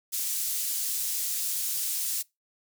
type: high-pass noise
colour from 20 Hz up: pink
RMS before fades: -30 dBFS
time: 0.12-2.23 s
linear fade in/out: 20 ms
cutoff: 7200 Hz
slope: 12 dB/octave
effects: noise-tail reverb RT60 0.2 s tail -23 dB re dry